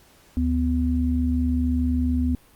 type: tone pair together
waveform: sine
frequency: 74.49 / 250 Hz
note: D2 / B3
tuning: +25 / +21 cents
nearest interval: octave + major sixth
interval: 2096 cents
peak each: -22 dBFS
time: 0.37-2.35 s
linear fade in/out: 0 ms
effects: pink hiss -55 dBFS RMS until 2.55 s + Opus 48 kbps